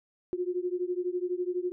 sine beating tone pair, 354.1 / 366.1 Hz, F4 / F#4, +24 / -18 cents, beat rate 12 Hz, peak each -31 / -32 dBFS, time 0.33-1.72 s, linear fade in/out 0 ms, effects none

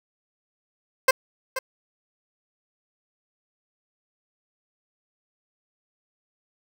15% pulse tone with echo, 523.3 Hz, C5, in tune, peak -7 dBFS, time 1.08-1.11 s, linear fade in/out 5 ms, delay 480 ms, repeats 1, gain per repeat -12 dB, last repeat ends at 1.59 s, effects none

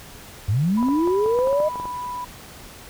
sine linear sweep, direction up, 88.8 to 626 Hz, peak -17 dBFS, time 0.48-1.69 s, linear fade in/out 10 ms
sine tone, 987.8 Hz, B5, in tune, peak -27 dBFS, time 0.77-2.25 s, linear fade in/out 10 ms
clicks, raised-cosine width 1 ms, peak -19 dBFS, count 11, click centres 0.828 / 0.886 / 1.075 / 1.261 / 1.389 / 1.473 / 1.529 / 1.602 / 1.757 / 1.799 / 1.855 s
effects pink hiss -42 dBFS RMS until 2.89 s

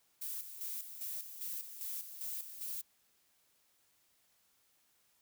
violet noise with tremolo, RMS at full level -41 dBFS, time 0.21-2.82 s, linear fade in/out 10 ms, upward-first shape square, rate 2.5 Hz, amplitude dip 60%, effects white hiss -73 dBFS RMS until 5.21 s

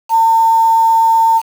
sine tone with quantisation, 904 Hz, A5, 47 cents sharp, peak -7 dBFS, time 0.09-1.42 s, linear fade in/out 50 ms, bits 5, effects none

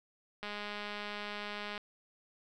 click train, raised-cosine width 0.3 ms, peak -25 dBFS, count 280, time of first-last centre 0.43-1.778 s, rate 207 Hz, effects none

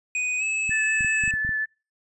square tone with pitch glide, 2489 to 2596 Hz, D#7 to E7, 0 to -27 cents, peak -24 dBFS, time 0.15-1.31 s, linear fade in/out 2 ms, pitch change +73 cents, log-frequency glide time 0.38-0.43 s
clicks, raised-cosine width 5 ms, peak -23 dBFS, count 8, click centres 0.694 / 1.008 / 1.047 / 1.238 / 1.278 / 1.339 / 1.449 / 1.492 s
sine tone with vibrato, 1747 Hz, A6, 13 cents flat, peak -23 dBFS, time 0.7-1.66 s, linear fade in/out 20 ms, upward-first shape triangle, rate 5.4 Hz, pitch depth 15 cents each way
effects noise-tail reverb RT60 0.3 s tail -24 dB re dry + resampled to 24000 Hz

